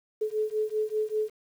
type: beating tone pair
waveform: sine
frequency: 427.7 / 432.8 Hz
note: A4 / A4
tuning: -49 / -29 cents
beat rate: 5.1 Hz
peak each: -29 dBFS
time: 0.21-1.3 s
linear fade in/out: 10 ms
effects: 9-bit